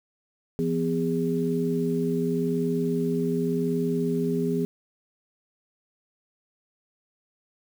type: tone cluster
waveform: sine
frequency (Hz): 169.1 / 250 / 409.1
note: E3 / B3 / G#4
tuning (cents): +44 / +21 / -26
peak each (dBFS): -27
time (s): 0.59-4.65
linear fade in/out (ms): 0
effects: 8-bit